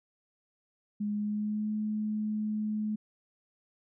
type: tone with pitch glide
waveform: sine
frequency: 207.7 to 213.4 Hz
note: G#3 to G#3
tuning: 0 to +47 cents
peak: -29 dBFS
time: 1-2.96 s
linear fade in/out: 10 ms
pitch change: +47 cents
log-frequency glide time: 1.13-1.71 s
effects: none